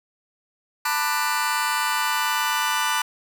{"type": "chord", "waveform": "sawtooth", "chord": "B minor seventh", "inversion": "third", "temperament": "just", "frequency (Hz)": [889, 987.8, 1185.3, 1481.6], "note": ["A5", "B5", "D6", "F#6"], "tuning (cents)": [18, 0, 16, 2], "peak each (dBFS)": -23, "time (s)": [0.85, 3.02], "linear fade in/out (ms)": 5, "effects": []}